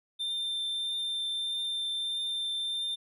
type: tone with vibrato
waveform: triangle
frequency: 3581 Hz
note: A7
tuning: 30 cents sharp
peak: -29 dBFS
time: 0.19-2.96 s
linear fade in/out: 20 ms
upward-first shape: triangle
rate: 1.6 Hz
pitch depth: 9 cents each way
effects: none